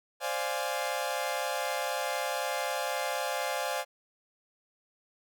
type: chord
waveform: sawtooth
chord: D half-diminished seventh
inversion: third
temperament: equal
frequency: 523.3 / 587.3 / 698.5 / 830.6 Hz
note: C5 / D5 / F5 / Ab5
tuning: 0 / 0 / 0 / 0 cents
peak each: -32 dBFS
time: 0.2-3.85 s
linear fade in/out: 50 ms
effects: none